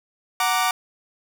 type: chord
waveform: sawtooth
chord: Gb augmented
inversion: none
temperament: equal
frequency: 740 / 932.3 / 1174.7 Hz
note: Gb5 / Bb5 / D6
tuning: 0 / 0 / 0 cents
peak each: -19 / -22 / -19 dBFS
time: 0.4-0.71 s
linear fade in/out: 2 ms
effects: none